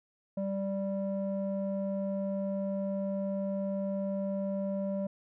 square tone with low-pass filter, 195.7 Hz, G3, 3 cents flat, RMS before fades -33 dBFS, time 0.37-5.07 s, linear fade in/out 5 ms, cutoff 570 Hz, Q 2.8, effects none

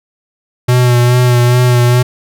square tone with vibrato, 123 Hz, B2, 7 cents flat, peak -7 dBFS, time 0.68-2.03 s, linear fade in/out 10 ms, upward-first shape sine, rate 2.4 Hz, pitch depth 26 cents each way, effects none

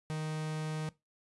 45% pulse tone, 155.56 Hz, D#3, in tune, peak -34 dBFS, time 0.1-0.89 s, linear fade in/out 0 ms, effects noise-tail reverb RT60 0.2 s tail -19 dB re dry + resampled to 24000 Hz

